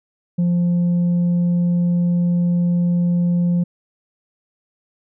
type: tone with tanh clipping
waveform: sine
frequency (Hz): 174.61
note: F3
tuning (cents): 0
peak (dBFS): -15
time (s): 0.38-3.64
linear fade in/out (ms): 10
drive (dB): 2
effects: none